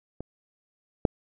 clicks, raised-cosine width 2 ms, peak -22 / -6 dBFS, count 2, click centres 0.206 / 1.052 s, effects none

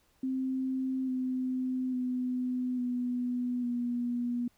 sine tone with pitch steps, 261.6 / 256.5 / 251.5 / 246.6 / 241.8 Hz, C4 / C4 / B3 / B3 / B3, 0 / -34 / +32 / -2 / -36 cents, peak -29 dBFS, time 0.23-4.48 s, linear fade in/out 5 ms, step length 850 ms, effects pink hiss -69 dBFS RMS until 4.57 s

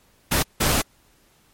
pink noise bursts at uneven times, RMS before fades -20 dBFS, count 2, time 0.31-0.43 / 0.6-0.82 s, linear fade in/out 10 ms, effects pink hiss -59 dBFS RMS until 1.53 s + MP3 64 kbps

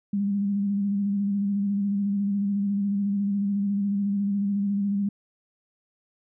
sine tone with vibrato, 200.7 Hz, G3, 41 cents sharp, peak -22 dBFS, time 0.13-5.09 s, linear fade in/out 5 ms, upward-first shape square, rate 14 Hz, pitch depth 26 cents each way, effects none

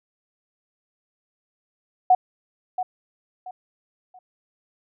sine tone with echo, 737 Hz, F#5, 7 cents flat, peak -11 dBFS, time 2.1-2.15 s, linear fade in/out 5 ms, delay 680 ms, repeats 3, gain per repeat -11 dB, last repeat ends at 4.19 s, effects none

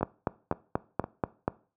two click trains, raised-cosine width 1 ms, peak -11 / -19 dBFS, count 7 / 3, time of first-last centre 0.03-1.479 / 0.01-1.041 s, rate 4.14 / 1.94 Hz, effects noise-tail reverb RT60 0.4 s tail -20 dB re dry + high-pass 80 Hz 12 dB/octave

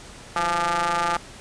sawtooth ring-modulated tone, 169.5 Hz, E3, 49 cents sharp, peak -14 dBFS, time 0.36-1.17 s, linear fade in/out 2 ms, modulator 1030 Hz, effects pink hiss -43 dBFS RMS until 1.4 s + resampled to 22050 Hz

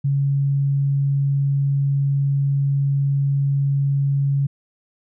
sine tone, 139.4 Hz, C#3, 10 cents sharp, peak -16 dBFS, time 0.04-4.47 s, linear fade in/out 10 ms, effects none

